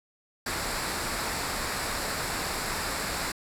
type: noise with comb filter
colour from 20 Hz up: pink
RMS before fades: -31 dBFS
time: 0.46-3.32 s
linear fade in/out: 5 ms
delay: 0.32 ms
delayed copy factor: -0.5
effects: low-pass 12000 Hz 12 dB/octave